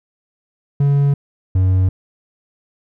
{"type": "tone pair in turn", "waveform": "triangle", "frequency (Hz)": [141.4, 93.3], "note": ["C#3", "F#2"], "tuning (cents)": [35, 15], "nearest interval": "perfect fifth", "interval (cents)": 720, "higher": "first", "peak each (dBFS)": -9, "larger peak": "neither", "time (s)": [[0.8, 1.14], [1.55, 1.89]], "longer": "neither", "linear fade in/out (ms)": 5, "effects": []}